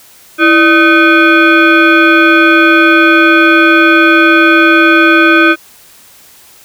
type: tone with frequency modulation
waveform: sine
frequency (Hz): 597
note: D5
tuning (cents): +28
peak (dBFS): -3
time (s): 0.38-5.56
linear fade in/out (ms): 50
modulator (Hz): 927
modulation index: 2
effects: white hiss -40 dBFS RMS until 6.64 s